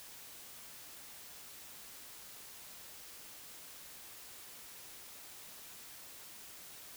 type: silence
effects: white hiss -52 dBFS RMS until 6.96 s